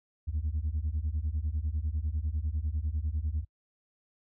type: beating tone pair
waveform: sine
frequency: 71.6 / 81.6 Hz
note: D2 / E2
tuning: -43 / -17 cents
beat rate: 10 Hz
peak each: -30 dBFS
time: 0.27-3.45 s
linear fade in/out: 20 ms
effects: noise-tail reverb RT60 0.1 s tail -26 dB re dry + tanh soft clip ceiling -25 dBFS